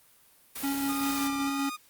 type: noise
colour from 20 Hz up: white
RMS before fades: -37 dBFS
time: 0.55-1.28 s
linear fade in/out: 10 ms
type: tone with tremolo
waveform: square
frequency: 277.2 Hz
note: C#4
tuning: in tune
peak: -28 dBFS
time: 0.63-1.7 s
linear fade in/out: 10 ms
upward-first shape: square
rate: 5.2 Hz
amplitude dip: 25%
type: click train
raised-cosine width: 2 ms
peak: -37 dBFS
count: 27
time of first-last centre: 0.72-1.474 s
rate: 34.5 Hz
type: tone with vibrato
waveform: sawtooth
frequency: 1213 Hz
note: D#6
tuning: 44 cents flat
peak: -31 dBFS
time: 0.88-1.77 s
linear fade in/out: 20 ms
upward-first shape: square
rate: 1.7 Hz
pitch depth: 24 cents each way
effects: white hiss -60 dBFS RMS until 1.89 s + Opus 32 kbps